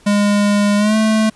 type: tone with pitch glide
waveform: square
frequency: 204.8 to 218.2 Hz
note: G#3 to A3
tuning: -24 to -14 cents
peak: -12 dBFS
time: 0.06-1.3 s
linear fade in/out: 10 ms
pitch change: +110 cents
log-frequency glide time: 0.77-0.96 s
effects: pink hiss -49 dBFS RMS until 1.35 s + resampled to 24000 Hz